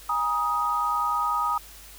sine tone cluster, 822 / 952 / 1249 Hz, G#5 / A#5 / D#6, -18 / +36 / +6 cents, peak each -32 / -28 / -24 dBFS, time 0.09-1.58 s, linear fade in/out 5 ms, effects added 50 Hz sine -49 dBFS peak until 1.98 s + white hiss -47 dBFS RMS until 1.98 s

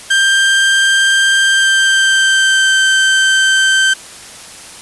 30% pulse tone with pitch glide, 1582 to 1553.9 Hz, G6 to G6, +15 to -16 cents, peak -6 dBFS, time 0.1-3.94 s, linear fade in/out 10 ms, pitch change -31 cents, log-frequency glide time 1.37-2.8 s, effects white hiss -33 dBFS RMS until 4.81 s + resampled to 24000 Hz

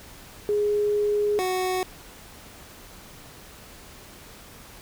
sine / 25% pulse tone pair in turn, 415.3 / 370 Hz, G#4 / F#4, 0 / 0 cents, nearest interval major second, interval 200 cents, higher first, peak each -20 dBFS, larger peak neither, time 0.49-1.39 / 1.39-1.83 s, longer first, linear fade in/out 0 ms, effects pink hiss -46 dBFS RMS until 4.81 s

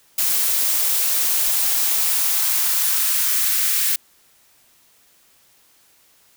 blue noise with high-pass filter sweep, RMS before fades -19 dBFS, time 0.18-3.96 s, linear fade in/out 5 ms, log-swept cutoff 300 to 1700 Hz, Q 1.5, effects white hiss -56 dBFS RMS until 6.36 s

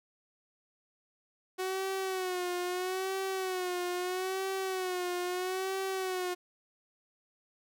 sawtooth tone with vibrato, 370 Hz, F#4, in tune, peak -28 dBFS, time 1.58-6.35 s, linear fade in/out 20 ms, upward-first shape sine, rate 0.77 Hz, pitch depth 66 cents each way, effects none

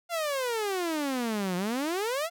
sawtooth exponential two-way sweep, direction down then up, 703 to 174.61 to 703 Hz, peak -24 dBFS, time 0.09-2.3 s, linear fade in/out 50 ms, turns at 1.56 s, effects none

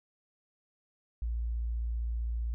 sine tone, 57.7 Hz, A#1, 17 cents flat, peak -30 dBFS, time 1.22-2.54 s, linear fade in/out 0 ms, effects none

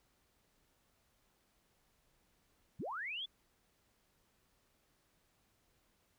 sine linear sweep, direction up, 83.2 to 3520 Hz, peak -39 dBFS, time 2.79-3.26 s, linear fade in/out 10 ms, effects pink hiss -75 dBFS RMS until 6.18 s

